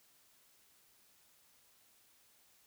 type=silence; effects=white hiss -68 dBFS RMS until 2.66 s